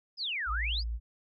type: exponential two-way sweep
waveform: sine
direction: down then up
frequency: 5250 to 1186 to 5250 Hz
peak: -31 dBFS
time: 0.17-0.84 s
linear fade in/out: 50 ms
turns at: 0.51 s
type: tone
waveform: sine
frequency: 56.9 Hz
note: A#1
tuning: 41 cents flat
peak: -31 dBFS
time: 0.46-1 s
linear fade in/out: 50 ms
effects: none